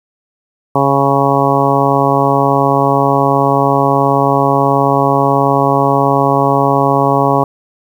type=harmonic tone; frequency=138.59 Hz; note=C#3; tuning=in tune; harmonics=1 / 2 / 3 / 4 / 5 / 6 / 7 / 8; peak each=-17 / -17 / -17 / -17 / -17 / -17 / -17 / -17 dBFS; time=0.75-7.44 s; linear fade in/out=5 ms; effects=7-bit